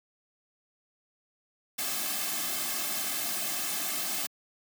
white noise with comb filter, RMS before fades -32 dBFS, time 1.78-4.27 s, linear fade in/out 10 ms, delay 2.1 ms, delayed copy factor -0.8, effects high-pass 200 Hz 12 dB/octave

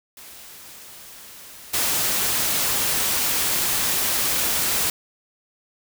white noise with level steps, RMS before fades -42 / -22 dBFS, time 0.17-4.9 s, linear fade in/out 2 ms, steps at 1.73 s, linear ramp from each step 10 ms, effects none

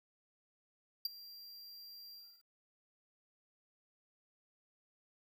square tone with ADSR envelope, 4746 Hz, D8, 17 cents sharp, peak -31 dBFS, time 1.05-2.44 s, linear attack 4 ms, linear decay 18 ms, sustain -20 dB, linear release 300 ms, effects 12-bit

